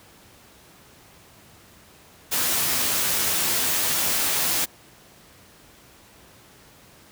white noise with comb filter, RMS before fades -23 dBFS, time 2.31-4.66 s, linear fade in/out 20 ms, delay 12 ms, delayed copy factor +0.5, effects pink hiss -51 dBFS RMS until 7.11 s + high-pass 60 Hz 12 dB/octave

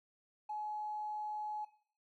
triangle tone, 847 Hz, G#5, 34 cents sharp, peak -34 dBFS, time 0.49-1.65 s, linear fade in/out 10 ms, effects noise-tail reverb RT60 0.5 s tail -19 dB re dry + tanh soft clip ceiling -36 dBFS

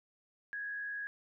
sine tone with frequency modulation, 1661.2 Hz, G#6, in tune, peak -37 dBFS, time 0.53-1.07 s, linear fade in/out 0 ms, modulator 77.9 Hz, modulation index 0.46, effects none

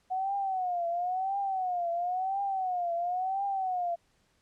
sine tone with vibrato, 737 Hz, F#5, 7 cents flat, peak -28 dBFS, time 0.1-3.96 s, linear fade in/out 20 ms, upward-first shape triangle, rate 0.97 Hz, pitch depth 150 cents each way, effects pink hiss -70 dBFS RMS until 4.41 s + low-pass 9000 Hz 12 dB/octave

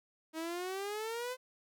sawtooth exponential sweep, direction up, 314.6 to 515 Hz, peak -33 dBFS, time 0.33-1.37 s, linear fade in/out 50 ms, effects none

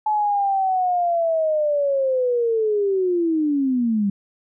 sine linear sweep, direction down, 860 to 194.8 Hz, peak -17 dBFS, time 0.06-4.1 s, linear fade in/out 5 ms, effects none

